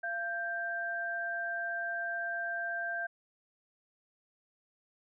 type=tone pair together; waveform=sine; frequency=686 / 1577 Hz; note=F5 / G6; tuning=-31 / +10 cents; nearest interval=octave + major second; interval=1441 cents; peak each=-38 / -34 dBFS; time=0.03-3.07 s; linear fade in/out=10 ms; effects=none